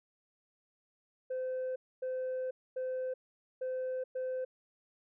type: tone bursts at uneven times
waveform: sine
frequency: 514 Hz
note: C5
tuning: 31 cents flat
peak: -31 dBFS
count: 5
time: 1.3-1.76 / 2.02-2.51 / 2.76-3.14 / 3.61-4.04 / 4.15-4.45 s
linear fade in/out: 10 ms
effects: tanh soft clip ceiling -32 dBFS